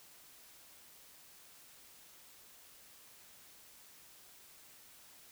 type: silence
effects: white hiss -59 dBFS RMS until 5.31 s